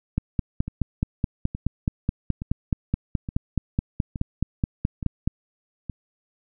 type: two click trains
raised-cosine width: 5 ms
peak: -9 / -18 dBFS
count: 25 / 7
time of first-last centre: 0.18-5.276 / 0.68-5.897 s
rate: 4.71 / 1.15 Hz
effects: none